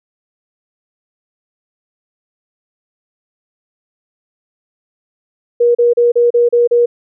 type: tone bursts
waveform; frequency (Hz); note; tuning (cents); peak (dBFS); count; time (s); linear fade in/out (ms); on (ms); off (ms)
sine; 477.4; A#4; +41; -7; 7; 5.6-6.86; 10; 150; 35
effects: none